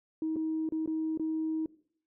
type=tone with dropouts; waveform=sine; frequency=317.2 Hz; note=D#4; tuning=33 cents sharp; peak=-28 dBFS; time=0.22-1.66 s; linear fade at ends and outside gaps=2 ms; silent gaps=0.36-0.365 / 0.69-0.722 / 0.86-0.875 / 1.175-1.196 s; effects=noise-tail reverb RT60 0.6 s tail -20 dB re dry + tanh soft clip ceiling -24 dBFS